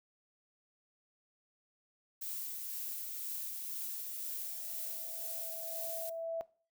violet noise with tremolo, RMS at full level -40 dBFS, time 2.21-6.1 s, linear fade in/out 10 ms, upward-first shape sine, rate 2 Hz, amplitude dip 25%
sine tone with exponential growth, 660 Hz, E5, 2 cents sharp, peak -32 dBFS, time 3.97-6.41 s, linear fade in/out 0 ms, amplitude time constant 530 ms
effects noise-tail reverb RT60 0.4 s tail -20 dB re dry

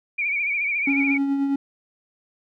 sine tone with vibrato, 2322 Hz, D7, 20 cents flat, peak -21 dBFS, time 0.18-1.18 s, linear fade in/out 10 ms, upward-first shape sine, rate 14 Hz, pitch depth 77 cents each way
triangle tone with tremolo, 277.2 Hz, C#4, in tune, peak -16 dBFS, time 0.87-1.56 s, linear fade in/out 5 ms, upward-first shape triangle, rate 9.4 Hz, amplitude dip 40%
effects none

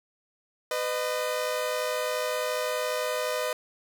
sawtooth tone pair together, 501.3 / 613 Hz, B4 / D#5, +26 / -26 cents, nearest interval minor third, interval 348 cents, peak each -26 dBFS, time 0.71-3.53 s, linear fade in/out 2 ms, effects none

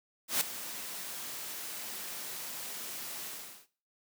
white noise with ADSR envelope, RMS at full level -27 dBFS, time 0.28-3.67 s, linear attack 130 ms, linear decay 5 ms, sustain -14 dB, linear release 410 ms, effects noise-tail reverb RT60 0.4 s tail -17 dB re dry + high-pass 150 Hz 12 dB/octave

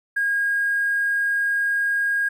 triangle tone with hard clipping, 1630 Hz, G#6, 33 cents flat, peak -19 dBFS, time 0.16-2.29 s, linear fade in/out 10 ms, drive 3 dB, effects none

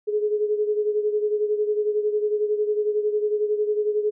sine beating tone pair, 419.5 / 430.5 Hz, G#4 / A4, +17 / -38 cents, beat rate 11 Hz, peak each -21 / -27 dBFS, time 0.07-4.11 s, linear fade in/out 20 ms, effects none

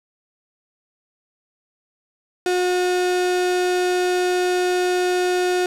35% pulse tone, 361.5 Hz, F#4, 40 cents flat, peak -16 dBFS, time 2.46-5.66 s, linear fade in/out 2 ms, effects low-pass 10000 Hz 12 dB/octave + 8-bit

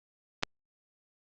clicks, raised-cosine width 0.2 ms, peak -19 / -8 dBFS, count 2, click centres 0.427 / 0.434 s, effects low-pass 6000 Hz 12 dB/octave + Opus 48 kbps

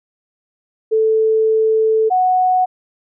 sine tone pair in turn, 440 / 738.1 Hz, A4 / F#5, 0 / -4 cents, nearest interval major sixth, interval 896 cents, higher second, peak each -11 dBFS, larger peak neither, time 0.91-2.1 / 2.1-2.66 s, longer first, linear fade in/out 20 ms, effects none

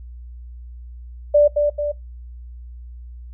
sine tone with echo, 587.3 Hz, D5, in tune, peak -9 dBFS, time 1.34-1.48 s, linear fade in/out 10 ms, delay 220 ms, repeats 2, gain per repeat -5 dB, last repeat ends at 1.92 s, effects noise-tail reverb RT60 0.2 s tail -23 dB re dry + added 60 Hz sine -34 dBFS peak until 3.33 s

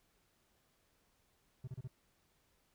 triangle tone bursts, 128 Hz, C3, 38 cents flat, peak -39 dBFS, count 4, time 1.64-1.876 s, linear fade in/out 5 ms, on 35 ms, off 32 ms, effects pink hiss -75 dBFS RMS until 2.74 s

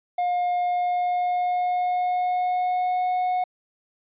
triangle tone with pitch glide, 713 to 730.1 Hz, F5 to F#5, +36 to -23 cents, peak -19 dBFS, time 0.18-3.44 s, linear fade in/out 5 ms, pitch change +41 cents, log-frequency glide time 0.6-3.06 s, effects resampled to 8000 Hz

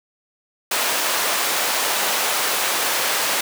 pink high-pass noise, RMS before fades -21 dBFS, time 0.71-3.41 s, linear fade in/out 5 ms, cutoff 640 Hz, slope 12 dB/octave, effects none

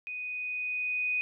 sine tone with level ramp, 2489 Hz, D#7, in tune, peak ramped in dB -35 to -26 dBFS, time 0.07-1.21 s, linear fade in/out 0 ms, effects none

